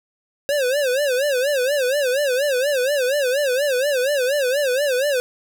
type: tone with vibrato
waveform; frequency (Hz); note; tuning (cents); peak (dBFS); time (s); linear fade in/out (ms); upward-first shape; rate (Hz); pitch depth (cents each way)
square; 540; C#5; -45; -18; 0.49-5.2; 0; sine; 4.2; 160
effects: none